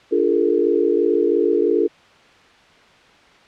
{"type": "chord", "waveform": "sine", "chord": "Bb dominant seventh", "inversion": "first", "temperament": "equal with one note detuned", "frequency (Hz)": [293.7, 349.2, 415.3, 458.2], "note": ["D4", "F4", "Ab4", "Bb4"], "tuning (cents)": [0, 0, 0, -30], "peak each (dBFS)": [-23, -19, -19, -20], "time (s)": [0.11, 1.88], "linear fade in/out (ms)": 20, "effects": ["white hiss -49 dBFS RMS until 3.47 s", "low-pass 3000 Hz 12 dB/octave"]}